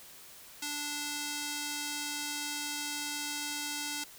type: tone with band-pass filter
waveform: square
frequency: 293 Hz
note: D4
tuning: 4 cents flat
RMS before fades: -37 dBFS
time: 0.62-4.04 s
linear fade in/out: 5 ms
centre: 6800 Hz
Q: 0.74
effects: white hiss -52 dBFS RMS until 4.18 s